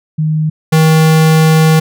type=tone pair in turn; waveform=sine / square; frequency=155.56 / 158.55 Hz; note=D#3 / D#3; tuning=0 / +33 cents; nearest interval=unison; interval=33 cents; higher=second; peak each=-10 / -6 dBFS; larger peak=second; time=0.18-0.5 / 0.72-1.8 s; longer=second; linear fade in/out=10 ms; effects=none